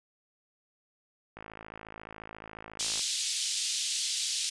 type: click train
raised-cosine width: 0.5 ms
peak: -28 dBFS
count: 89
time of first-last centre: 1.37-2.994 s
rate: 54.2 Hz
type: band-pass noise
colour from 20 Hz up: pink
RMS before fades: -32 dBFS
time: 2.79-4.5 s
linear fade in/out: 10 ms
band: 3300 to 8700 Hz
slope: 24 dB/octave
effects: resampled to 24000 Hz